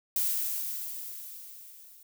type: noise with level ramp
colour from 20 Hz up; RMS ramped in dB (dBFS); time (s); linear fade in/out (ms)
violet; -27 to -54; 0.16-2.03; 2
effects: none